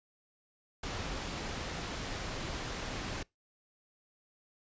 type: low-pass noise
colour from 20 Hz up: pink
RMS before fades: -39 dBFS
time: 0.83-3.23 s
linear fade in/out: 5 ms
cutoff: 6700 Hz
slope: 12 dB/octave
effects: noise-tail reverb RT60 0.2 s tail -25 dB re dry + resampled to 16000 Hz